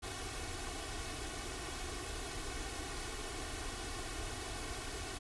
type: noise with comb filter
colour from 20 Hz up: pink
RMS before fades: -42 dBFS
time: 0.02-5.19 s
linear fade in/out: 20 ms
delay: 2.7 ms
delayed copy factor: +0.75
effects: resampled to 24000 Hz